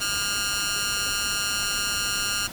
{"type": "tone with amplitude modulation", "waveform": "10% pulse", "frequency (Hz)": 1413, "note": "F6", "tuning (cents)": 20, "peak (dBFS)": -12, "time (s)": [0, 2.48], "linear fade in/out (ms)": 20, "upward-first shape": "sine", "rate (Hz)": 207, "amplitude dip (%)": 95, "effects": ["pink hiss -38 dBFS RMS until 2.52 s"]}